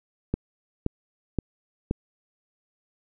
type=click train; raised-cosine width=3 ms; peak=-11 dBFS; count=4; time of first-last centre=0.34-1.911 s; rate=1.91 Hz; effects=none